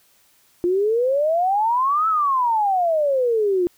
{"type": "exponential two-way sweep", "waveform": "sine", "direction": "up then down", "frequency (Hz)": [343.9, 1326, 343.9], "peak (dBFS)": -16, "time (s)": [0.64, 3.67], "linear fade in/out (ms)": 0, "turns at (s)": 2.08, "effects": ["white hiss -58 dBFS RMS until 3.77 s"]}